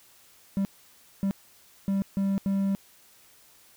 triangle tone bursts at uneven times, 196 Hz, G3, in tune, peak -21 dBFS, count 5, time 0.57-0.65 / 1.23-1.31 / 1.88-2.02 / 2.17-2.38 / 2.46-2.75 s, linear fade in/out 0 ms, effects white hiss -57 dBFS RMS until 3.76 s

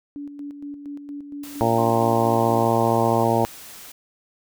sine tone with tremolo, 287.2 Hz, D4, 39 cents flat, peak -30 dBFS, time 0.16-2.66 s, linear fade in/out 0 ms, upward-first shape square, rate 4.3 Hz, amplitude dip 50%
white noise, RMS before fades -41 dBFS, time 1.43-3.92 s, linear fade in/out 5 ms
harmonic tone, 115.2 Hz, A#2, 20 cents flat, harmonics 1 / 2 / 3 / 4 / 5 / 6 / 7 / 8, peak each -25 / -25 / -25 / -25 / -25 / -25 / -25 / -25 dBFS, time 1.61-3.45 s, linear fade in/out 0 ms
sine tone, 1052 Hz, C6, 9 cents sharp, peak -30 dBFS, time 1.78-3.24 s, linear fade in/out 5 ms
effects none

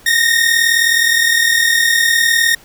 sawtooth tone pair together, 1829 / 1868.5 Hz, A#6 / A#6, -33 / +4 cents, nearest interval unison, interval 37 cents, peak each -10 dBFS, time 0.06-2.55 s, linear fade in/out 5 ms, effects pink hiss -44 dBFS RMS until 2.64 s

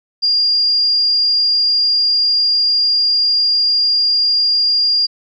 sine tone, 4811 Hz, D8, 41 cents sharp, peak -11 dBFS, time 0.22-5.07 s, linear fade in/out 20 ms, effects none

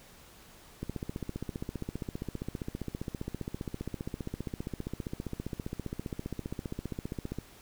click train, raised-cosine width 3 ms, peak -22 dBFS, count 100, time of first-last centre 0.83-7.386 s, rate 15.1 Hz, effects pink hiss -55 dBFS RMS until 7.61 s

